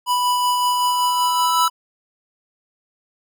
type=tone with tremolo; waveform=square; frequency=987.8 Hz; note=B5; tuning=in tune; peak=-16 dBFS; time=0.06-1.7 s; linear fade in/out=50 ms; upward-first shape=sine; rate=5.3 Hz; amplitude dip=25%
type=tone with exponential growth; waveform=square; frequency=1316 Hz; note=E6; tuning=3 cents flat; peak=-17 dBFS; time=0.48-1.68 s; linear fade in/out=2 ms; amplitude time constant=260 ms
effects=none